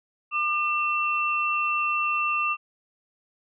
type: tone pair together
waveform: sine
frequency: 1201 / 2698 Hz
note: D6 / E7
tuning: +38 / +40 cents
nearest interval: octave + major second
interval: 1402 cents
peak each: -25 dBFS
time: 0.31-2.57 s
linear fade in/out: 50 ms
effects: none